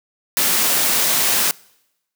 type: noise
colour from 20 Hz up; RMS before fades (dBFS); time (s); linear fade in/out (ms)
white; -17; 0.37-1.51; 0
effects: noise-tail reverb RT60 0.9 s tail -25 dB re dry + high-pass 150 Hz 12 dB/octave